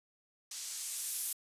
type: noise with low-pass filter sweep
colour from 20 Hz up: violet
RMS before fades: -40 dBFS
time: 0.51-1.33 s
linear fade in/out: 5 ms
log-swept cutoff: 5900 to 12000 Hz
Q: 1.2
effects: resampled to 32000 Hz